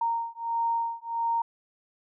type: beating tone pair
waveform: sine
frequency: 925 / 926.5 Hz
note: A#5 / A#5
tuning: -14 / -11 cents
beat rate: 1.5 Hz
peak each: -29 dBFS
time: 0.01-1.42 s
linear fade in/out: 5 ms
effects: none